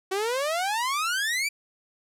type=exponential sweep; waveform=sawtooth; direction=up; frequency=371.5 to 2382 Hz; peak=-21 dBFS; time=0.11-1.49 s; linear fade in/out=10 ms; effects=low-pass 12000 Hz 12 dB/octave